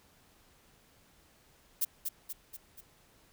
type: noise with echo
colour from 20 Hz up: violet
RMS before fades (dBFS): -29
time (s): 1.81-1.85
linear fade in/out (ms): 10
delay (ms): 240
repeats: 4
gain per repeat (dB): -5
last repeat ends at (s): 2.81
effects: pink hiss -64 dBFS RMS until 3.32 s